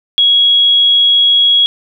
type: tone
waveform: sine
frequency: 3322 Hz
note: G#7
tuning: in tune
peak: -6 dBFS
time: 0.18-1.66 s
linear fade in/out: 0 ms
effects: 8-bit